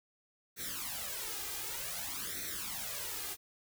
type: noise with flanger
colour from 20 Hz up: white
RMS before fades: -40 dBFS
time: 0.56-3.37 s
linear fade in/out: 50 ms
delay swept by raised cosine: 0.5 to 2.5 ms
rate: 0.54 Hz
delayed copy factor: +0.8
effects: none